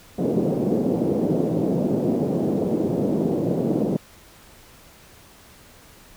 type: band-pass noise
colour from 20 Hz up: pink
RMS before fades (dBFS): -22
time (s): 0.18-3.97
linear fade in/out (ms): 10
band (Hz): 160 to 520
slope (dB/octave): 24
effects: pink hiss -49 dBFS RMS until 6.16 s